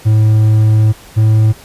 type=tone pair in turn; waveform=triangle; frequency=108.5 / 109.19 Hz; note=A2 / A2; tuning=-24 / -13 cents; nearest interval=unison; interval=11 cents; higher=second; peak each=-4 dBFS; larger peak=neither; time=0.05-0.93 / 1.16-1.53 s; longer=first; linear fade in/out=20 ms; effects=pink hiss -38 dBFS RMS until 1.64 s + resampled to 32000 Hz